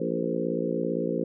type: harmonic tone with a mistuned harmonic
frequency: 57.7 Hz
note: A#1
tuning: 17 cents flat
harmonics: 3 / 4 / 5 / 6 / 7 / 8 / 9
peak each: -33 / -33 / -33 / -33 / -33 / -33 / -33 dBFS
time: 0-1.24 s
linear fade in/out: 5 ms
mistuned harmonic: 8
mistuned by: +31 cents
effects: none